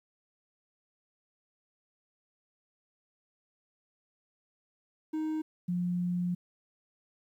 triangle / sine tone pair in turn, 312.3 / 177.32 Hz, D#4 / F3, +7 / +27 cents, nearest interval minor seventh, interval 980 cents, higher first, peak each -28 dBFS, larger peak neither, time 5.13-5.42 / 5.68-6.35 s, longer second, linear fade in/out 10 ms, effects 11-bit

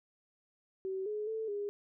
sine tone with pitch steps, 381 / 422.4 / 442 / 408.5 Hz, G4 / G#4 / A4 / G#4, -49 / +29 / +8 / -29 cents, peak -34 dBFS, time 0.85-1.69 s, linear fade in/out 0 ms, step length 210 ms, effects none

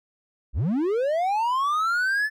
triangle linear sweep, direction up, 39.02 to 1760 Hz, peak -19 dBFS, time 0.53-2.3 s, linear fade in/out 50 ms, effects none

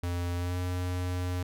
square tone with pitch glide, 87.6 to 89.96 Hz, F2 to F#2, +6 to -48 cents, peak -30 dBFS, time 0.03-1.43 s, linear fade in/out 5 ms, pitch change +46 cents, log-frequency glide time 0.36-0.58 s, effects none

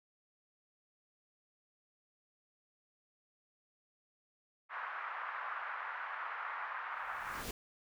pink band-pass noise, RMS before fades -42 dBFS, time 4.69-7.45 s, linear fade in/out 50 ms, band 1000 to 1700 Hz, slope 24 dB/octave
pink noise with exponential growth, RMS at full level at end -40 dBFS, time 6.91-7.51 s, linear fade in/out 2 ms, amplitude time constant 130 ms
effects none

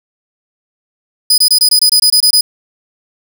sawtooth tone bursts, 4978 Hz, D#8, in tune, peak -3 dBFS, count 11, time 1.3-2.41 s, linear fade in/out 5 ms, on 80 ms, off 23 ms, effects none

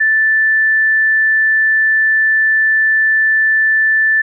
sine tone, 1760 Hz, A6, in tune, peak -9 dBFS, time 0-4.22 s, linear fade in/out 10 ms, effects none

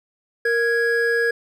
triangle tone pair together, 466.9 / 1661.2 Hz, A#4 / G#6, +3 / 0 cents, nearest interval octave + minor seventh, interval 2197 cents, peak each -18 dBFS, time 0.45-1.31 s, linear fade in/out 5 ms, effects none

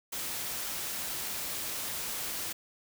white noise, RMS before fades -36 dBFS, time 0.12-2.53 s, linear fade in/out 10 ms, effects none

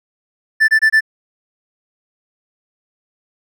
triangle tone bursts, 1763 Hz, A6, 3 cents sharp, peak -6 dBFS, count 4, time 0.6-1.008 s, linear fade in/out 20 ms, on 84 ms, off 24 ms, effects none

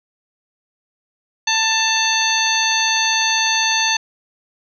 harmonic tone, 888 Hz, A5, 16 cents sharp, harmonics 1 / 2 / 3 / 4 / 5 / 7, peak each -22 / -22 / -22 / -22 / -22 / -22 dBFS, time 1.47-3.97 s, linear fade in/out 5 ms, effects none

